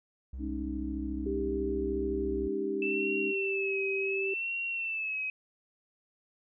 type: tone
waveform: triangle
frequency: 64.6 Hz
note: C2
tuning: 21 cents flat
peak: -35 dBFS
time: 0.33-2.48 s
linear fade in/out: 5 ms
type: chord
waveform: sine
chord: Ab suspended fourth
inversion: none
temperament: equal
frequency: 207.7 / 277.2 / 311.1 Hz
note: Ab3 / Db4 / Eb4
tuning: 0 / 0 / 0 cents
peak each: -40 / -38 / -36 dBFS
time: 0.38-3.34 s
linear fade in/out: 50 ms
type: tone with pitch glide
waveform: sine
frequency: 394.5 to 388.8 Hz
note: G4 to G4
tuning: +11 to -14 cents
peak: -31 dBFS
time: 1.26-4.34 s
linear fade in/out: 5 ms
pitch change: -25 cents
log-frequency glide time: 1.39-4.15 s
type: tone with vibrato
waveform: sine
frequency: 2637 Hz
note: E7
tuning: in tune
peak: -31 dBFS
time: 2.82-5.3 s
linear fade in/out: 2 ms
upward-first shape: sine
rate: 0.7 Hz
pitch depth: 69 cents each way
effects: none